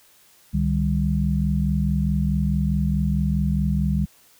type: tone cluster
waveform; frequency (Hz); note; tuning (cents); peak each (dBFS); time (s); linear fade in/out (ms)
sine; 69.3 / 152.5 / 197.2; C#2 / D#3 / G3; 0 / -34 / +11; -23; 0.53-4.06; 20
effects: white hiss -55 dBFS RMS until 4.39 s